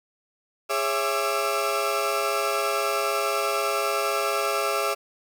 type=tone cluster; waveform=35% pulse; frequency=413.4 / 551 / 665 / 1186 / 1340 Hz; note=G#4 / C#5 / E5 / D6 / E6; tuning=-8 / -11 / +15 / +17 / +28 cents; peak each=-28 dBFS; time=0.69-4.95 s; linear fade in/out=20 ms; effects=9-bit